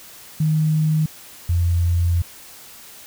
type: tone pair in turn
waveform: sine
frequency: 155.56 / 86.2 Hz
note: D#3 / F2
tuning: 0 / -22 cents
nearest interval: minor seventh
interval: 1022 cents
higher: first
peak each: -15 / -15 dBFS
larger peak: neither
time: 0.4-1.06 / 1.49-2.22 s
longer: second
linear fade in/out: 5 ms
effects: white hiss -42 dBFS RMS until 3.06 s